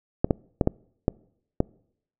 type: clicks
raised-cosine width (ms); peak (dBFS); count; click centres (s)
2; -6; 6; 0.245 / 0.308 / 0.612 / 0.674 / 1.081 / 1.604
effects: noise-tail reverb RT60 0.7 s tail -26 dB re dry